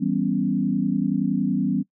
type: chord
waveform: sine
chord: C# half-diminished seventh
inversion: first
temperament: equal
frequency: 164.81 / 196 / 246.9 / 277.2 Hz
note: E3 / G3 / B3 / C#4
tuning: 0 / 0 / 0 / 0 cents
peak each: -28 / -24 / -25 / -25 dBFS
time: 0-1.83 s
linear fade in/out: 20 ms
effects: noise-tail reverb RT60 0.1 s tail -19 dB re dry